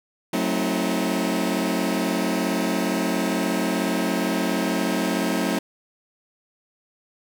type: chord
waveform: sawtooth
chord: F# diminished seventh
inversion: none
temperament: just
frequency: 185 / 222 / 266.4 / 319.7 Hz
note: F#3 / A3 / C4 / Eb4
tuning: 0 / +16 / +31 / +47 cents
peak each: -23 dBFS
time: 0.33-5.59 s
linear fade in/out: 5 ms
effects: none